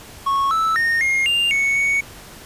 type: tone with pitch steps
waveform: triangle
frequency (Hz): 1101 / 1314 / 1843 / 2136 / 2797 / 2216 / 2229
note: C#6 / E6 / A#6 / C7 / F7 / C#7 / C#7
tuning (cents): -12 / -6 / -20 / +35 / +2 / -1 / +9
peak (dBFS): -14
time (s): 0.26-2.01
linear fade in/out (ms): 10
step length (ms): 250
effects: pink hiss -40 dBFS RMS until 2.45 s + resampled to 32000 Hz